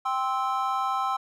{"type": "chord", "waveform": "triangle", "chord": "C major", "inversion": "second", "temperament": "just", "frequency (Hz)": [784.9, 1046.5, 1308.1], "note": ["G5", "C6", "E6"], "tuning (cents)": [2, 0, -14], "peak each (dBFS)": -27, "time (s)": [0.05, 1.17], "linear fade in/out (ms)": 10, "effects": []}